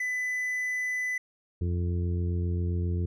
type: tone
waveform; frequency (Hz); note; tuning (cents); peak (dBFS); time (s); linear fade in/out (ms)
triangle; 2000; B6; +21; -26; 0-1.18; 5
type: harmonic tone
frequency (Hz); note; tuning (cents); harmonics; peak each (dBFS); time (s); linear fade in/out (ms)
87.5; F2; +4; 1 / 2 / 3 / 4 / 5; -26 / -35 / -43 / -39 / -44; 1.61-3.06; 5
effects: none